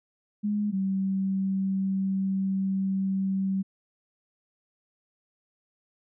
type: tone pair in turn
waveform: sine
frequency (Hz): 207.7 / 192.49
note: G#3 / G3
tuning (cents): 0 / -31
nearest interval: minor second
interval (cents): 131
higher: first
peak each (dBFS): -24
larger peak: neither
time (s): 0.43-0.72 / 0.72-3.63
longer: second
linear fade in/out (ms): 20
effects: none